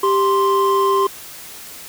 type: tone pair together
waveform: triangle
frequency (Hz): 393.4 / 1046.5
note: G4 / C6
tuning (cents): +6 / 0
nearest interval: octave + perfect fourth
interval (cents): 1694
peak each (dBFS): -14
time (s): 0.03-1.07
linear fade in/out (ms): 5
effects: white hiss -36 dBFS RMS until 1.88 s